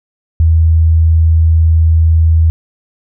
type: tone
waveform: sine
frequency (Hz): 81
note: E2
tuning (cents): -30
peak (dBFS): -5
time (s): 0.4-2.5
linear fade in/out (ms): 0
effects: none